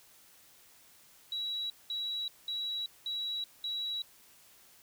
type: tone bursts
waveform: sine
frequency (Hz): 3896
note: B7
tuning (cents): -24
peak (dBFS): -33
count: 5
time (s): 1.32-4.02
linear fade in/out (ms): 2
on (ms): 380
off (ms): 200
effects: white hiss -60 dBFS RMS until 4.82 s